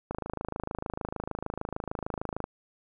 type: click train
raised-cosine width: 1 ms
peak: -18 dBFS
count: 63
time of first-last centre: 0.11-2.441 s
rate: 26.6 Hz
effects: none